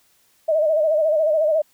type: tone with vibrato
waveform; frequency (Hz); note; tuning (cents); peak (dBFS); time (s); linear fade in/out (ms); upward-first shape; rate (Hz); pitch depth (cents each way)
sine; 622.3; D#5; 0; -15; 0.48-1.62; 10; sine; 14; 81
effects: white hiss -60 dBFS RMS until 1.73 s